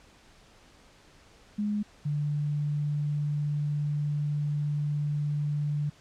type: tone pair in turn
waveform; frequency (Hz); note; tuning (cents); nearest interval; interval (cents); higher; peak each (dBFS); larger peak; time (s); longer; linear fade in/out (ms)
sine; 208.2 / 147.22; G#3 / D3; +5 / +5; tritone; 600; first; -26; neither; 1.58-1.83 / 2.05-5.9; second; 10
effects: pink hiss -57 dBFS RMS until 6 s + low-pass 7000 Hz 12 dB/octave